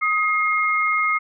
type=tone pair together; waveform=sine; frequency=1256.3 / 2139 Hz; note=D#6 / C7; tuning=+16 / +38 cents; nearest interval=major sixth; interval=922 cents; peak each=-20 dBFS; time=0.01-1.19 s; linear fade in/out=20 ms; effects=none